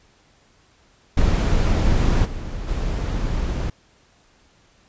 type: noise with level steps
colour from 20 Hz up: brown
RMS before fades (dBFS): -17 / -29 / -23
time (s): 1.17-3.7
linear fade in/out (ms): 5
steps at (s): 2.24 / 2.67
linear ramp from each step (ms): 20
effects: pink hiss -57 dBFS RMS until 4.88 s + resampled to 16000 Hz